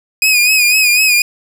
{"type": "tone with vibrato", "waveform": "sawtooth", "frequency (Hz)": 2489, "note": "D#7", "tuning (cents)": 0, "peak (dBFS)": -5, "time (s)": [0.22, 1.22], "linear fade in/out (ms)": 2, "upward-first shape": "sine", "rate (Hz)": 4, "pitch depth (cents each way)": 60, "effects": []}